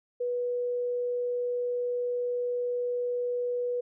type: tone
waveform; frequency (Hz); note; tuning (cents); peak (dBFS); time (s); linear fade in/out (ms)
sine; 488.9; B4; -18; -27; 0.2-3.81; 10
effects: none